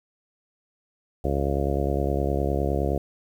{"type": "harmonic tone", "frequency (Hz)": 69.7, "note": "C#2", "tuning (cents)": 10, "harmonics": [1, 2, 3, 4, 5, 6, 7, 8, 9, 10], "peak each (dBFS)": [-26, -30, -34, -33, -31, -31, -34, -32, -36, -34], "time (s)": [1.24, 2.98], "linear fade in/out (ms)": 5, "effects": ["9-bit"]}